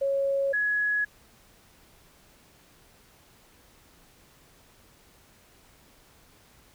sine tone pair in turn, 551 / 1681.9 Hz, C#5 / G#6, -11 / +21 cents, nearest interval octave + perfect fifth, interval 1932 cents, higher second, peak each -23 dBFS, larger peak neither, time 0.01-0.53 / 0.53-1.05 s, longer neither, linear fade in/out 10 ms, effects pink hiss -58 dBFS RMS until 6.74 s

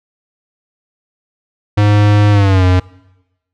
square tone with pitch glide, 103.83 to 91.44 Hz, G#2 to F#2, 0 to -20 cents, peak -8 dBFS, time 1.77-2.8 s, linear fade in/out 10 ms, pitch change -220 cents, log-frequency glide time 2.31-2.65 s, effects noise-tail reverb RT60 1.0 s tail -23 dB re dry + low-pass 4000 Hz 12 dB/octave

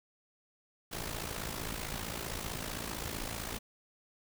pink noise with amplitude modulation, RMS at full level -36 dBFS, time 0.91-3.59 s, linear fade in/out 20 ms, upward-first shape sine, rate 55.5 Hz, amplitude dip 70%, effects none

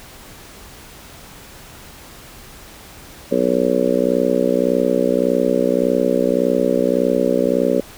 harmonic tone, 61.74 Hz, B1, in tune, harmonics 3 / 4 / 5 / 6 / 7 / 8 / 9, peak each -25 / -21 / -23 / -25 / -21 / -21 / -20 dBFS, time 3.31-7.81 s, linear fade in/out 10 ms, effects pink hiss -40 dBFS RMS until 7.97 s

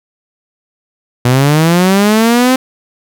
sawtooth linear sweep, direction up, 120 to 261.6 Hz, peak -3 dBFS, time 1.25-2.56 s, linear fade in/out 5 ms, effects none

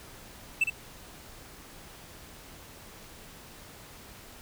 triangle tone with echo, 2655 Hz, E7, 12 cents sharp, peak -19 dBFS, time 0.61-0.64 s, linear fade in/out 5 ms, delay 60 ms, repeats 1, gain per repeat -6 dB, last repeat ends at 0.7 s, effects pink hiss -49 dBFS RMS until 4.41 s

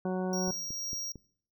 harmonic tone, 185 Hz, F#3, in tune, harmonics 1 / 2 / 3 / 4 / 5 / 6 / 8, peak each -31 / -34 / -38 / -40 / -46 / -49 / -49 dBFS, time 0.05-0.51 s, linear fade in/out 2 ms
square tone with tremolo, 5640 Hz, F8, 16 cents sharp, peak -34 dBFS, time 0.33-1.12 s, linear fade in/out 2 ms, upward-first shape triangle, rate 2.1 Hz, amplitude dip 25%
click train, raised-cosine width 3 ms, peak -32 dBFS, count 4, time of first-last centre 0.48-1.157 s, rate 4.43 Hz
effects noise-tail reverb RT60 0.6 s tail -22 dB re dry

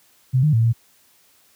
sine tone with pitch steps, 129.1 / 152 / 113.5 / 115.4 Hz, C3 / D#3 / A#2 / A#2, -23 / -40 / -46 / -17 cents, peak -13 dBFS, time 0.33-0.73 s, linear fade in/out 20 ms, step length 100 ms, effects white hiss -57 dBFS RMS until 1.55 s + high-pass 60 Hz 12 dB/octave

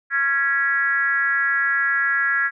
sine tone with frequency modulation, 1661.2 Hz, G#6, in tune, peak -17 dBFS, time 0.1-2.51 s, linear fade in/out 50 ms, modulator 285 Hz, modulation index 0.92, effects none

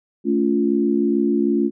sine chord, A augmented, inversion none, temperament equal with one note detuned, 220 / 282.5 / 349.2 Hz, A3 / C#4 / E#4, 0 / +33 / 0 cents, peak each -20 dBFS, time 0.24-1.71 s, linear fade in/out 50 ms, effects none

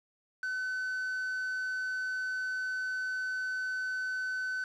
triangle tone with quantisation, 1514 Hz, F#6, 39 cents sharp, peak -30 dBFS, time 0.43-4.64 s, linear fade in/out 2 ms, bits 8, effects low-pass 7000 Hz 12 dB/octave

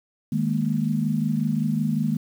sine chord, D# suspended fourth, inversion none, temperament equal, 155.56 / 207.7 / 233.1 Hz, D#3 / G#3 / A#3, 0 / 0 / 0 cents, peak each -25 dBFS, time 0.32-2.17 s, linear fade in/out 5 ms, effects 8-bit

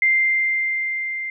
sine tone with level ramp, 2093 Hz, C7, in tune, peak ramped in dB -13 to -25 dBFS, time 0.02-1.3 s, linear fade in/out 2 ms, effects none

